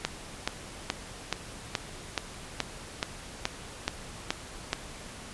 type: click train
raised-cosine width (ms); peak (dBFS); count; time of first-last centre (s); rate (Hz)
0.2; -9; 12; 0.05-4.731; 2.35
effects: pink hiss -44 dBFS RMS until 5.33 s + resampled to 24000 Hz